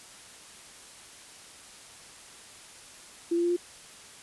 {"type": "tone with pitch steps", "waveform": "sine", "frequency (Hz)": [340, 343.8, 347.5, 351.4], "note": ["F4", "F4", "F4", "F4"], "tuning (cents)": [-46, -27, -9, 11], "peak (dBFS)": -23, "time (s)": [3.31, 3.566], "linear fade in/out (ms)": 10, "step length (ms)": 64, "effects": ["white hiss -49 dBFS RMS until 4.22 s", "resampled to 24000 Hz"]}